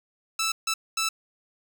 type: tone bursts at uneven times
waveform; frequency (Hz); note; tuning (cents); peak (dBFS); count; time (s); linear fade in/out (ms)
10% pulse; 1318.5; E6; 0; -16; 3; 0.39-0.52 / 0.67-0.74 / 0.97-1.09; 5
effects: none